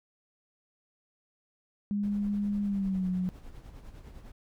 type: tone with pitch glide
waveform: sine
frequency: 204.2 to 182.98 Hz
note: G#3 to F#3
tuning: -29 to -19 cents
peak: -27 dBFS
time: 1.91-3.29 s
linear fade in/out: 0 ms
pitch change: -190 cents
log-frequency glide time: 2.63-3.09 s
type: noise with tremolo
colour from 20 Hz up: brown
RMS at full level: -45 dBFS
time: 2.03-4.32 s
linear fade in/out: 5 ms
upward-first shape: sine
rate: 9.9 Hz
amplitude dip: 55%
effects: none